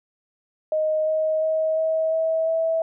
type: tone with pitch steps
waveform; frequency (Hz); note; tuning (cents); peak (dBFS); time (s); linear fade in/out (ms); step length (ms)
sine; 622.3 / 628.1 / 633.9 / 639.8 / 645.7 / 651.7; D#5 / D#5 / D#5 / D#5 / E5 / E5; 0 / +16 / +32 / +48 / -36 / -20; -19; 0.72-2.82; 2; 350
effects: none